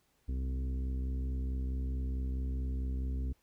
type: harmonic tone with a mistuned harmonic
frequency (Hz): 64.6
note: C2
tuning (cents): -21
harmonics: 1 / 2 / 3 / 4 / 5 / 6 / 7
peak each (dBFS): -32 / -46 / -50 / -45 / -58 / -57 / -58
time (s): 0.28-3.33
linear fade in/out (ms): 10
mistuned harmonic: 2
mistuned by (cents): +20
effects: pink hiss -73 dBFS RMS until 3.42 s